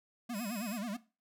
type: tone with vibrato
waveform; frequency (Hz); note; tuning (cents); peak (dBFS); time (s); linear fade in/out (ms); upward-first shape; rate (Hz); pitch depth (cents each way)
square; 219.3; A3; -6; -37; 0.29-0.97; 10; sine; 9.3; 200
type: tone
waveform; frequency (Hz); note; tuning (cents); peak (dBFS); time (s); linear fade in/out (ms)
10% pulse; 2537; D#7; +33; -36; 0.32-0.81; 50
effects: noise-tail reverb RT60 0.3 s tail -17 dB re dry